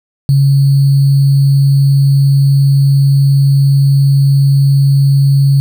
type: tone with sample-and-hold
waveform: sine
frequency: 138.59 Hz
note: C#3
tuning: in tune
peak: -5 dBFS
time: 0.29-5.6 s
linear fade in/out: 0 ms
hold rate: 4410 Hz
effects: none